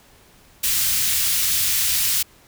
white band-stop noise, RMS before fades -20 dBFS, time 0.63-2.23 s, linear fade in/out 10 ms, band 110 to 2200 Hz, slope 12 dB/octave, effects pink hiss -52 dBFS RMS until 2.47 s

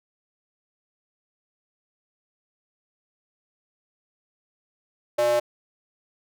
square tone with high-pass filter, 120 Hz, B2, 49 cents flat, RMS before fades -21 dBFS, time 5.18-5.4 s, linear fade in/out 10 ms, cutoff 550 Hz, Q 9.3, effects none

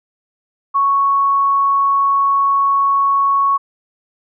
sine tone, 1108.7 Hz, C#6, in tune, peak -11 dBFS, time 0.74-3.58 s, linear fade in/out 20 ms, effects none

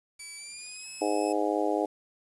5% pulse tone with pitch glide, 2300 to 2582 Hz, D7 to E7, -37 to -37 cents, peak -30 dBFS, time 0.19-1.33 s, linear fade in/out 10 ms, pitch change +200 cents, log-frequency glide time 0.37-0.88 s
harmonic tone, 103.83 Hz, G#2, in tune, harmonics 3 / 4 / 5 / 6 / 7 / 8, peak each -30 / -31 / -32 / -33 / -33 / -34 dBFS, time 1.01-1.86 s, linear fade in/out 10 ms
effects resampled to 24000 Hz + 9-bit

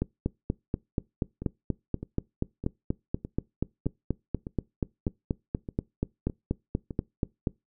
two click trains, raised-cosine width 3 ms, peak -22 / -13 dBFS, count 10 / 32, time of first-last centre 1.42-6.908 / 0.02-7.472 s, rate 1.64 / 4.16 Hz, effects noise-tail reverb RT60 0.2 s tail -23 dB re dry

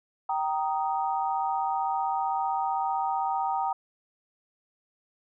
sine chord, Eb major, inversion first, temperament just, 777.8 / 933.4 / 1244.5 Hz, G5 / Bb5 / Eb6, -14 / +2 / 0 cents, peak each -28 / -29 / -34 dBFS, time 0.29-3.73 s, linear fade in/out 5 ms, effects none

